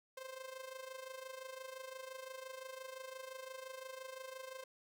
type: tone with amplitude modulation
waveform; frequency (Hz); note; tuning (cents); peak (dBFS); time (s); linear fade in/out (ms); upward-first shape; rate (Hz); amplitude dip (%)
sawtooth; 523.3; C5; 0; -40; 0.17-4.64; 5; sine; 25.8; 70
effects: none